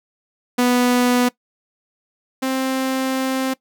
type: tone pair in turn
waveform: sawtooth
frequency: 246.6 / 263.1 Hz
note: B3 / C4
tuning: -2 / +10 cents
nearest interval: minor second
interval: 112 cents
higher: second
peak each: -10 / -15 dBFS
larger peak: first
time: 0.58-1.29 / 2.42-3.54 s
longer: second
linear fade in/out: 10 ms
effects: noise-tail reverb RT60 0.1 s tail -20 dB re dry